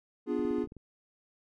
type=chord; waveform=triangle; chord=B diminished seventh; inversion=none; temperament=equal; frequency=246.9 / 293.7 / 349.2 / 415.3 Hz; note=B3 / D4 / F4 / Ab4; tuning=0 / 0 / 0 / 0 cents; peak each=-32 dBFS; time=0.26-0.67 s; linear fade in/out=50 ms
type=clicks; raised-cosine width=3 ms; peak=-35 dBFS; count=8; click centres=0.394 / 0.451 / 0.509 / 0.585 / 0.641 / 0.673 / 0.721 / 0.767 s
effects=none